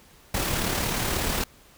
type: noise with amplitude modulation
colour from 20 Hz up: pink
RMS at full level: -25 dBFS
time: 0.34-1.44 s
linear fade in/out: 5 ms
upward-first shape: sine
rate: 36.7 Hz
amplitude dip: 35%
effects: pink hiss -54 dBFS RMS until 1.77 s